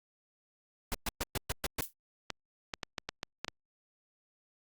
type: noise bursts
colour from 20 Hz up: pink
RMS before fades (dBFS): -33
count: 7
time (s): 0.92-1.808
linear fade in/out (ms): 0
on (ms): 24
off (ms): 120
type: noise with exponential decay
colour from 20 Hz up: violet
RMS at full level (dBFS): -32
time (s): 1.82-1.93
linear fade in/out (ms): 2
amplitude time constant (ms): 23
type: clicks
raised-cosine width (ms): 0.2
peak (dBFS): -17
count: 8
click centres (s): 2.303 / 2.738 / 2.832 / 2.982 / 3.09 / 3.231 / 3.446 / 3.482
effects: Opus 48 kbps